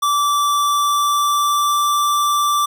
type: tone with pitch glide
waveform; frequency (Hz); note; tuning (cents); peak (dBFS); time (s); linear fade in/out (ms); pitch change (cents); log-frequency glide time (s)
square; 1163 to 1171.1; D6 to D6; -17 to -5; -15; 0.02-2.66; 10; +12; 0.64-1.97
effects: none